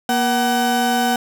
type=tone pair together; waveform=35% pulse; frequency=237.5 / 754 Hz; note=A#3 / F#5; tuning=+33 / +32 cents; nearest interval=octave + minor sixth; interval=1999 cents; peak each=-18 / -16 dBFS; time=0.09-1.16 s; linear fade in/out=2 ms; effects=none